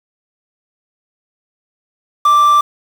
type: tone with quantisation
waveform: triangle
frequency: 1174.7 Hz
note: D6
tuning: in tune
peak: -5 dBFS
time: 2.25-2.61 s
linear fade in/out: 5 ms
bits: 5
effects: none